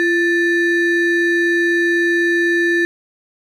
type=ring-modulated tone; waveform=triangle; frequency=1053 Hz; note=C6; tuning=11 cents sharp; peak=-8 dBFS; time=0-2.85 s; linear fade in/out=0 ms; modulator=711 Hz; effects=none